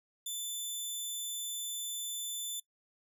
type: tone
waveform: 15% pulse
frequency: 3520 Hz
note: A7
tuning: in tune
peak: -29 dBFS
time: 0.26-2.6 s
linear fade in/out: 5 ms
effects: noise-tail reverb RT60 0.1 s tail -21 dB re dry